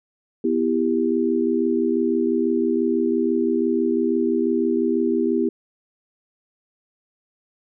sine chord, E minor, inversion second, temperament just, 247.2 / 329.6 / 395.6 Hz, B3 / E4 / G4, +2 / 0 / +16 cents, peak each -22 dBFS, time 0.44-5.49 s, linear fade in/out 5 ms, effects none

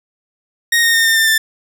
sawtooth tone with pitch steps, 1864.7 / 1846.5 / 1828.4 / 1810.6 / 1792.9 / 1775.4 Hz, A#6 / A#6 / A#6 / A6 / A6 / A6, 0 / -17 / -34 / +49 / +32 / +15 cents, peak -7 dBFS, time 0.72-1.38 s, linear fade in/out 5 ms, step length 110 ms, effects none

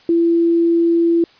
sine tone, 336.7 Hz, E4, 37 cents sharp, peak -11 dBFS, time 0.09-1.24 s, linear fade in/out 2 ms, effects white hiss -49 dBFS RMS until 1.39 s + resampled to 11025 Hz

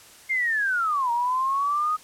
sine linear two-way sweep, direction down then up, 2141 to 932.3 to 1258 Hz, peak -21 dBFS, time 0.29-1.97 s, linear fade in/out 20 ms, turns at 1.11 s, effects white hiss -49 dBFS RMS until 2.03 s + low-pass 11000 Hz 12 dB/octave

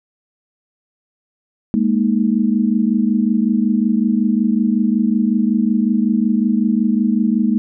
sine chord, Ab suspended second, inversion none, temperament equal, 207.7 / 233.1 / 311.1 Hz, Ab3 / Bb3 / Eb4, 0 / 0 / 0 cents, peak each -16 / -16 / -22 dBFS, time 1.74-7.58 s, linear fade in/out 0 ms, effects none

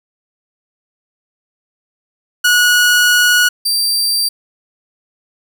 sawtooth tone pair in turn, 1459 / 4695 Hz, F#6 / D8, -25 / -1 cents, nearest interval octave + minor sixth, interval 2024 cents, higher second, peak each -5 / -10 dBFS, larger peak first, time 2.44-3.49 / 3.65-4.29 s, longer first, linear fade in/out 10 ms, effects none

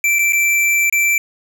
square tone with dropouts, 2339 Hz, D7, 8 cents flat, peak -13 dBFS, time 0.04-1.18 s, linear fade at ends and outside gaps 2 ms, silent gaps 0.187-0.191 / 0.324-0.331 / 0.898-0.925 s, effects none

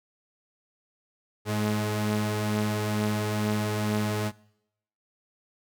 sawtooth tone pair together, 106.65 / 211.1 Hz, G#2 / G#3, +46 / +29 cents, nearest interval octave, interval 1183 cents, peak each -24 dBFS, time 1.45-4.32 s, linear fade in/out 50 ms, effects noise-tail reverb RT60 0.8 s tail -23 dB re dry

